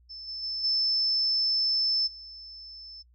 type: tone with level steps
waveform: sine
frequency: 5274 Hz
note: E8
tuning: in tune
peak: -39 / -34 / -30 / -23 / -42 dBFS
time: 0.09-3.03 s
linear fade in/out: 20 ms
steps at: 0.27 / 0.42 / 0.63 / 2.06 s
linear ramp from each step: 20 ms
effects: noise-tail reverb RT60 0.1 s tail -26 dB re dry + added 60 Hz sine -57 dBFS peak until 3.14 s